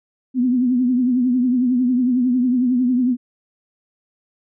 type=tone with vibrato; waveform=sine; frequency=249.9 Hz; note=B3; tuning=21 cents sharp; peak=-14 dBFS; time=0.34-3.17 s; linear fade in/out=50 ms; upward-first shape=triangle; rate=11 Hz; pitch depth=86 cents each way; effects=none